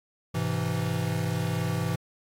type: chord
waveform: square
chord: Ab augmented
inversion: none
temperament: equal with one note detuned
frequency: 103.83 / 128.12 / 164.81 Hz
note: Ab2 / C3 / E3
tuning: 0 / -36 / 0 cents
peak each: -32 / -32 / -30 dBFS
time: 0.34-1.96 s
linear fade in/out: 10 ms
effects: AAC 64 kbps